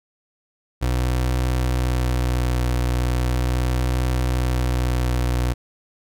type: tone with vibrato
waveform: 30% pulse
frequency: 62 Hz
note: B1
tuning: 7 cents sharp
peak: -16 dBFS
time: 0.81-5.54 s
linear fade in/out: 20 ms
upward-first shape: triangle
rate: 0.38 Hz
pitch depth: 19 cents each way
effects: none